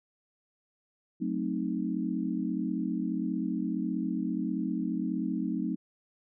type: chord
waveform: sine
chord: F# diminished seventh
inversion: none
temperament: equal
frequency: 185 / 220 / 261.6 / 311.1 Hz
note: F#3 / A3 / C4 / Eb4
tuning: 0 / 0 / 0 / 0 cents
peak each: -34 dBFS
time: 1.2-5.76 s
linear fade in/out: 20 ms
effects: none